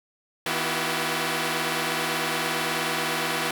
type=tone cluster; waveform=5% pulse; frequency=160 / 244.5 / 339 / 379.4 Hz; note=D#3 / B3 / E4 / F#4; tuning=+49 / -17 / +49 / +43 cents; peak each=-19 dBFS; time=0.46-3.51 s; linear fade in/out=2 ms; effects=none